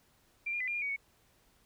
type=tone with pitch steps; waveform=sine; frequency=2368 / 2413 / 2015 / 2401 / 2415 / 2250 / 2221 Hz; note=D7 / D7 / B6 / D7 / D7 / C#7 / C#7; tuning=+14 / +46 / +34 / +38 / +48 / +25 / +3 cents; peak=-32 dBFS; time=0.46-0.964 s; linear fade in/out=10 ms; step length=72 ms; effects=pink hiss -68 dBFS RMS until 1.65 s